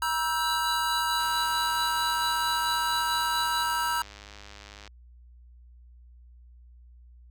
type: chord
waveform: square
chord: E diminished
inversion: second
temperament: equal with one note detuned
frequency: 955.8 / 1318.5 / 1568 Hz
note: Bb5 / E6 / G6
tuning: +43 / 0 / 0 cents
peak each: -29 / -31 / -33 dBFS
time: 0.02-4.02 s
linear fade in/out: 2 ms
type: tone with tremolo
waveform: sine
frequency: 3951 Hz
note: B7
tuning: in tune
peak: -31 dBFS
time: 0.37-3.63 s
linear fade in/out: 2 ms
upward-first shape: triangle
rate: 7 Hz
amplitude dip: 30%
type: click train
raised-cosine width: 0.2 ms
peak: -28 dBFS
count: 376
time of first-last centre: 1.2-4.876 s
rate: 102 Hz
effects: added 60 Hz sine -49 dBFS peak until 7.3 s

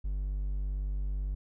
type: tone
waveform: triangle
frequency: 49 Hz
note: G1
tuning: in tune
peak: -28 dBFS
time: 0.04-1.35 s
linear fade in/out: 10 ms
effects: none

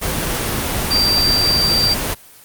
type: tone in noise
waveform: sine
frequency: 4699 Hz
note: D8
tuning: in tune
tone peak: -13 dBFS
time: 0.9-1.95 s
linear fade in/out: 20 ms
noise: pink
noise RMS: -20 dBFS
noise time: 0.01-2.15 s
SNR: +4 dB
effects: white hiss -43 dBFS RMS until 2.44 s + Opus 24 kbps

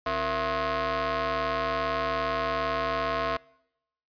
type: ring-modulated tone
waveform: sawtooth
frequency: 201.5 Hz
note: G3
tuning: 48 cents sharp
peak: -19 dBFS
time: 0.06-3.37 s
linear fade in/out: 5 ms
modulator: 868 Hz
effects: noise-tail reverb RT60 0.8 s tail -24 dB re dry + resampled to 11025 Hz

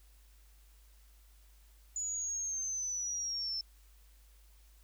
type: linear sweep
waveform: sine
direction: down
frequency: 6940 to 5300 Hz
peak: -34 dBFS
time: 1.96-3.61 s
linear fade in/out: 2 ms
effects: added 51 Hz sine -58 dBFS peak until 4.83 s + white hiss -68 dBFS RMS until 4.83 s

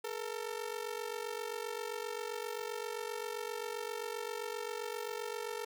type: ring-modulated tone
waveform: sawtooth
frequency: 450.2 Hz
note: A4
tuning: 40 cents sharp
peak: -31 dBFS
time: 0.04-5.65 s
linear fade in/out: 5 ms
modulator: 23.8 Hz
effects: none

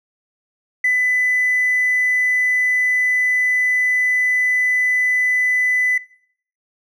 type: tone with hard clipping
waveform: sine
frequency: 2000 Hz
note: B6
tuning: 21 cents sharp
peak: -14 dBFS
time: 0.84-5.98 s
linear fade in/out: 5 ms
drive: 1 dB
effects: noise-tail reverb RT60 0.6 s tail -20 dB re dry

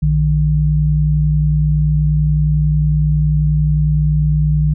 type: tone pair together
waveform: sine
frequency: 60.3 / 151.78 Hz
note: B1 / D#3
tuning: -41 / -43 cents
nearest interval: octave + major third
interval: 1598 cents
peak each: -16 / -12 dBFS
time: 0.02-4.74 s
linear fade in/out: 10 ms
effects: none

